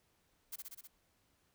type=noise with echo; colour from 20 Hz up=blue; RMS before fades=-43 dBFS; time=0.52-0.56 s; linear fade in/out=10 ms; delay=63 ms; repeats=5; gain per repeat=-2 dB; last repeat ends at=0.875 s; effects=pink hiss -75 dBFS RMS until 1.54 s